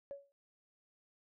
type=tone with exponential decay; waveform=sine; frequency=561 Hz; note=C#5; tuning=21 cents sharp; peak=-38 dBFS; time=0.11-0.32 s; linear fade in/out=0 ms; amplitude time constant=44 ms; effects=tanh soft clip ceiling -35 dBFS